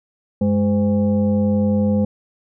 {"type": "tone with frequency modulation", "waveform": "sine", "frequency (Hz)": 207.7, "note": "G#3", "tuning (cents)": 0, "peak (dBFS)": -14, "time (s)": [0.41, 2.05], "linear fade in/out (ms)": 5, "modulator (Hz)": 304, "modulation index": 0.79, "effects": []}